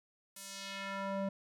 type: tone with band-pass filter sweep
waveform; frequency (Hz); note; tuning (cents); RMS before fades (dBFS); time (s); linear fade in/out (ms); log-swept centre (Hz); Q
square; 196; G3; 0; -40; 0.36-1.29; 5; 11000 to 430; 1.1
effects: none